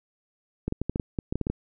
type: clicks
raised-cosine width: 3 ms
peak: -14 dBFS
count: 12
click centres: 0.68 / 0.724 / 0.816 / 0.896 / 0.959 / 0.998 / 1.188 / 1.325 / 1.356 / 1.413 / 1.469 / 1.5 s
effects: none